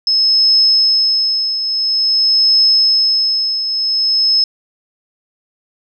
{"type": "tone with tremolo", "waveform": "sine", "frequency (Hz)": 5190, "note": "E8", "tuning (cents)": -28, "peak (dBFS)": -7, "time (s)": [0.07, 4.44], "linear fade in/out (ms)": 2, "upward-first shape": "triangle", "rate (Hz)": 0.49, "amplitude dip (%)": 65, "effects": []}